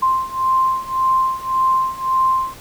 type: beating tone pair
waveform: sine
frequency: 1046.5 / 1048.3 Hz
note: C6 / C6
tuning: 0 / +3 cents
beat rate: 1.8 Hz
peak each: -19 / -17 dBFS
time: 0.02-2.54 s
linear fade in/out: 10 ms
effects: pink hiss -40 dBFS RMS until 2.6 s